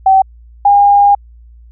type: tone pair in turn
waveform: sine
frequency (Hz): 768 / 809.6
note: G5 / G#5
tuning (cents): -36 / -44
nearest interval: minor second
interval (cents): 92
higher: second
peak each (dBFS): -4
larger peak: neither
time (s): 0.06-0.22 / 0.65-1.15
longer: second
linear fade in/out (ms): 5
effects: added 58 Hz sine -36 dBFS peak until 1.71 s